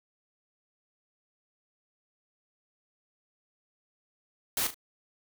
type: noise with echo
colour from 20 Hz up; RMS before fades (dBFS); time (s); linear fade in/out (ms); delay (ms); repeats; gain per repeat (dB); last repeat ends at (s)
white; -29; 4.57-4.67; 2; 37; 2; -10; 4.744
effects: none